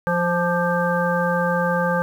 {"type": "harmonic tone with a mistuned harmonic", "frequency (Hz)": 174.61, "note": "F3", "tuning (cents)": 0, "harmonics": [1, 3, 5, 7, 9], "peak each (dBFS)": [-23, -22, -26, -27, -25], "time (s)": [0.07, 2.02], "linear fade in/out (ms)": 0, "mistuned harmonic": 7, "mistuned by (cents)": -43, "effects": ["8-bit"]}